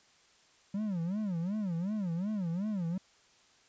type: tone with vibrato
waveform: triangle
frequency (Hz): 189.1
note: F#3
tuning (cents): +38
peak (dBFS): -29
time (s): 0.74-2.98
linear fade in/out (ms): 5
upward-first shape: sine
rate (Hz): 2.7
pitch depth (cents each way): 240
effects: white hiss -64 dBFS RMS until 3.68 s + resampled to 16000 Hz